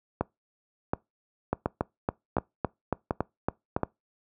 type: two click trains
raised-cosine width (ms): 1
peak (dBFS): -11 / -11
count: 9 / 6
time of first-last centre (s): 1.53-3.765 / 0.21-3.833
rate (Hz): 3.58 / 1.38
effects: noise-tail reverb RT60 0.2 s tail -24 dB re dry + high-pass 60 Hz 12 dB/octave